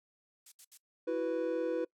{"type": "noise bursts", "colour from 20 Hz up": "violet", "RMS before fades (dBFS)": -46, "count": 3, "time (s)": [0.46, 0.775], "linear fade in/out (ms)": 5, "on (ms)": 59, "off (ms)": 69}
{"type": "chord", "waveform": "triangle", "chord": "E suspended second", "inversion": "none", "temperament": "equal", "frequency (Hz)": [329.6, 370, 493.9], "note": ["E4", "F#4", "B4"], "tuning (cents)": [0, 0, 0], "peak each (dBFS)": [-34, -36, -31], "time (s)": [1.07, 1.85], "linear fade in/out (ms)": 10}
{"effects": ["noise-tail reverb RT60 0.1 s tail -23 dB re dry", "low-pass 9000 Hz 12 dB/octave"]}